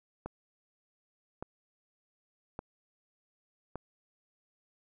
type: click train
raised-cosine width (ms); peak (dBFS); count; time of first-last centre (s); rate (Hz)
1; -24; 4; 0.26-3.757; 0.858
effects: none